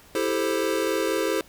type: chord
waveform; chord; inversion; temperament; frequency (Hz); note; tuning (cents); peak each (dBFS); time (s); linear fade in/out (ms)
square; A minor seventh; second; equal with one note detuned; 329.6 / 395.6 / 440 / 523.3; E4 / G4 / A4 / C5; 0 / +16 / 0 / 0; -29; 0.15-1.41; 2
effects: pink hiss -52 dBFS RMS until 1.48 s